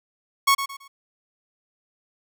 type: tone with echo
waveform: sawtooth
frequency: 1104 Hz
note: C#6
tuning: 7 cents flat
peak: -11 dBFS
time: 0.47-0.55 s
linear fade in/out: 10 ms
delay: 110 ms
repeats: 3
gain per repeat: -10 dB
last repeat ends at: 0.88 s
effects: none